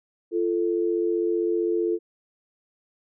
sine tone pair together, 344.5 / 440 Hz, F4 / A4, -24 / 0 cents, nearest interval major third, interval 424 cents, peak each -23 / -25 dBFS, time 0.31-1.99 s, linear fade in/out 50 ms, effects none

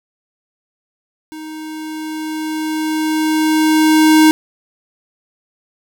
square tone with level ramp, 312.3 Hz, D#4, 7 cents sharp, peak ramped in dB -29 to -6 dBFS, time 1.32-4.31 s, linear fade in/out 0 ms, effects none

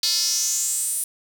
square tone with high-pass filter sweep, 194.6 Hz, G3, 12 cents flat, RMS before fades -23 dBFS, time 0.03-1.04 s, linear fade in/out 2 ms, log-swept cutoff 4400 to 10000 Hz, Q 4.8, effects none

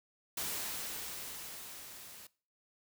white noise with level ramp, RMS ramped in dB -37 to -52 dBFS, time 0.37-2.27 s, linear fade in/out 5 ms, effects noise-tail reverb RT60 0.4 s tail -21 dB re dry

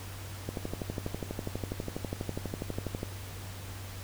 click train, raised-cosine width 2 ms, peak -20 dBFS, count 32, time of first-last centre 0.49-3.031 s, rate 12.2 Hz, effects added 96 Hz sine -41 dBFS peak until 4.03 s + pink hiss -46 dBFS RMS until 4.03 s

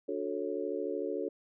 sine chord, D major seventh, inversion none, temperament just, 293.7 / 367.1 / 440.5 / 550.6 Hz, D4 / F#4 / A4 / C#5, 0 / -14 / +2 / -12 cents, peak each -39 / -37 / -36 / -39 dBFS, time 0.08-1.29 s, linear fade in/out 10 ms, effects none

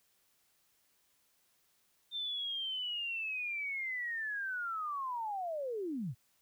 sine linear sweep, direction down, 3603 to 100.4 Hz, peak -35 dBFS, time 2.11-6.15 s, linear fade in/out 50 ms, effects white hiss -73 dBFS RMS until 6.41 s

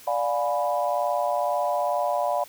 sine chord, D diminished seventh, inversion none, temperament equal with one note detuned, 587.3 / 709.4 / 830.6 / 987.8 Hz, D5 / F5 / Ab5 / Cb6, 0 / +27 / 0 / 0 cents, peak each -26 / -26 / -31 / -29 dBFS, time 0.07-2.44 s, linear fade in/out 5 ms, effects white hiss -48 dBFS RMS until 2.48 s

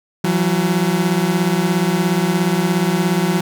30% pulse beating tone pair, 169.2 / 186.2 Hz, E3 / F#3, +45 / +11 cents, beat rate 17 Hz, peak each -15 / -15 dBFS, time 0.24-3.41 s, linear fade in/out 5 ms, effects none

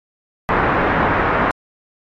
white low-pass noise, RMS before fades -17 dBFS, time 0.49-1.51 s, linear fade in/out 0 ms, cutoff 1600 Hz, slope 24 dB/octave, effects AAC 32 kbps

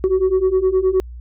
sine beating tone pair, 370 / 379.6 Hz, F#4 / F#4, 0 / +44 cents, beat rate 9.6 Hz, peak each -16 / -14 dBFS, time 0.04-1 s, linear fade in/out 0 ms, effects tanh soft clip ceiling -10 dBFS + added 60 Hz sine -31 dBFS peak until 1.2 s

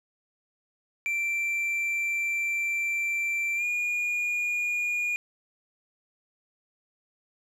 triangle tone with pitch glide, 2349 to 2435 Hz, D7 to D#7, 0 to -38 cents, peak -24 dBFS, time 1.06-5.16 s, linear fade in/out 0 ms, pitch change +62 cents, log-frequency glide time 3.56-3.64 s, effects none

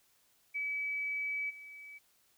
sine tone with level steps, 2289 Hz, D7, 45 cents flat, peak -33 / -47 dBFS, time 0.54-1.99 s, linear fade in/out 20 ms, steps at 1.49 s, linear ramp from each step 20 ms, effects white hiss -70 dBFS RMS until 2.37 s

